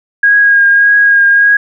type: tone with vibrato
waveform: sine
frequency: 1634 Hz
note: G#6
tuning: 29 cents flat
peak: -4 dBFS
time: 0.23-1.57 s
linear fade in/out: 5 ms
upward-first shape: triangle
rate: 1.7 Hz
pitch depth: 22 cents each way
effects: none